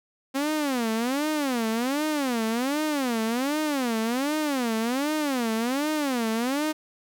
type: tone with vibrato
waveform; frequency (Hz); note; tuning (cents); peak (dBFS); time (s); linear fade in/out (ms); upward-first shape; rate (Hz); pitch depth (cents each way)
sawtooth; 261.6; C4; 0; -20; 0.34-6.73; 20; sine; 1.3; 290
effects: none